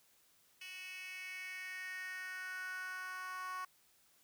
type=tone with high-pass filter sweep; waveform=10% pulse; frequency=370 Hz; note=F#4; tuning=in tune; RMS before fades=-45 dBFS; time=0.61-3.65 s; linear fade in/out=5 ms; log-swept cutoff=2800 to 1100 Hz; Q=4.8; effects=white hiss -70 dBFS RMS until 4.23 s